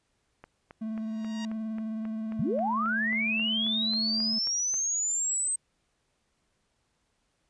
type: click train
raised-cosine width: 0.5 ms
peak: -30 dBFS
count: 17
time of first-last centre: 0.44-4.741 s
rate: 3.72 Hz
type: tone with vibrato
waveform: triangle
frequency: 220 Hz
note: A3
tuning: in tune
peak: -29 dBFS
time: 0.81-4.39 s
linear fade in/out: 10 ms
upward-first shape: sine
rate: 19 Hz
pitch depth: 22 cents each way
type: tone with exponential growth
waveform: 10% pulse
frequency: 941 Hz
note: A#5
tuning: 16 cents sharp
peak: -29 dBFS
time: 0.89-1.45 s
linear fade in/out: 0 ms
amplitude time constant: 120 ms
type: linear sweep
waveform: sine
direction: up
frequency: 111.9 to 8320 Hz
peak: -26 dBFS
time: 2.39-5.56 s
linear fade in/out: 5 ms
effects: pink hiss -74 dBFS RMS until 7.49 s + resampled to 22050 Hz